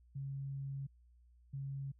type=tone bursts at uneven times; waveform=sine; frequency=137.5 Hz; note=C#3; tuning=14 cents flat; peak=-39 dBFS; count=2; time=0.15-0.87 / 1.53-1.92 s; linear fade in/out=10 ms; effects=added 60 Hz sine -62 dBFS peak until 1.99 s